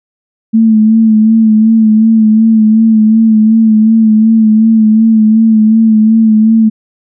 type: tone with vibrato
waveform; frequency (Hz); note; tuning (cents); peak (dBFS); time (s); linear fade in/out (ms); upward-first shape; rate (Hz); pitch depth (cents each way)
sine; 220.1; A3; +1; -3; 0.53-6.7; 20; sine; 2.7; 39
effects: none